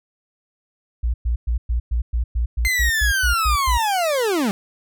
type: tone bursts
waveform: sine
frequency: 58.9 Hz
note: A#1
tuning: 19 cents sharp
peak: -17 dBFS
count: 13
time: 1.03-3.78 s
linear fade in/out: 10 ms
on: 110 ms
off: 110 ms
type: linear sweep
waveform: 40% pulse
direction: down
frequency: 2090 to 186.9 Hz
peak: -17 dBFS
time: 2.65-4.51 s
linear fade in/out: 0 ms
effects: none